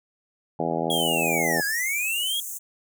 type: harmonic tone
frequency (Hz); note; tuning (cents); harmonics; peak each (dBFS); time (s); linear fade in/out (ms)
82.41; E2; 0; 2 / 3 / 4 / 5 / 6 / 7 / 8 / 9 / 10; -32 / -32 / -32 / -32 / -32 / -32 / -32 / -32 / -32; 0.59-1.61; 5
type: linear two-way sweep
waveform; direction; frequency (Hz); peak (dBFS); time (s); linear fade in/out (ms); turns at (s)
square; down then up; 3341 to 1612 to 3341; -25; 0.9-2.4; 2; 1.65
type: high-pass noise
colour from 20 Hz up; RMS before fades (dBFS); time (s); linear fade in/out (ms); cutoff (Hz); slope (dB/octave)
pink; -34; 0.9-2.59; 20; 6300; 96
effects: none